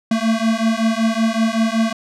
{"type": "beating tone pair", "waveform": "square", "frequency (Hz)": [221.9, 227.2], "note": ["A3", "A#3"], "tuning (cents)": [15, -44], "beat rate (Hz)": 5.3, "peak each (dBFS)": -19, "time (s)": [0.11, 1.93], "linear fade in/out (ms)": 5, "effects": ["low-pass 7000 Hz 12 dB/octave"]}